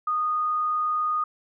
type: tone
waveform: sine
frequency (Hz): 1234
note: D#6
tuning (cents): -15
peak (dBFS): -22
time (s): 0.07-1.24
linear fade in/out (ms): 5
effects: none